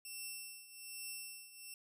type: tone with tremolo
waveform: 10% pulse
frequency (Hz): 2700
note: E7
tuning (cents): +41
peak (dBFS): -34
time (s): 0.05-1.74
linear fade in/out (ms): 2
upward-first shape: triangle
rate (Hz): 1.2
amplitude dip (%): 80
effects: none